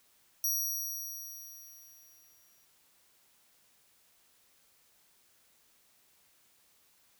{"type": "tone with exponential decay", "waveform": "15% pulse", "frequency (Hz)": 5760, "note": "F#8", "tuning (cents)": -47, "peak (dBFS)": -22, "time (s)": [0.44, 2.65], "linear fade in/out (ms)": 2, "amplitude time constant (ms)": 480, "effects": ["white hiss -67 dBFS RMS until 7.19 s"]}